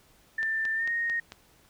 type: tone with pitch glide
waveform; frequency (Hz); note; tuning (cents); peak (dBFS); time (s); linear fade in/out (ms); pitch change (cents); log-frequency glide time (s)
sine; 1782 to 1859.8; A6 to A#6; +22 to -5; -26; 0.38-1.2; 5; +73; 0.75-0.88
type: click train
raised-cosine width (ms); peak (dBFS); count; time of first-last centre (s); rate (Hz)
0.2; -23; 5; 0.43-1.321; 4.49
effects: pink hiss -61 dBFS RMS until 1.69 s